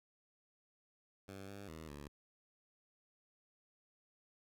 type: tone with pitch steps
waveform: 10% pulse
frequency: 97.1 / 100.3 / 79.8 / 72.2 Hz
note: G2 / G2 / D#2 / D2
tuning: -16 / +40 / +44 / -29 cents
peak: -40 dBFS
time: 1.28-2.08 s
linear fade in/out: 5 ms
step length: 200 ms
effects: none